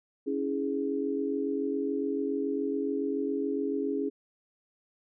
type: chord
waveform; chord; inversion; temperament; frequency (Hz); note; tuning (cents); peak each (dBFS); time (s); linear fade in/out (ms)
sine; C# minor; none; equal with one note detuned; 277.2 / 324.3 / 415.3; C#4 / E4 / G#4; 0 / -28 / 0; -31 / -35 / -31; 0.26-4.1; 20
effects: none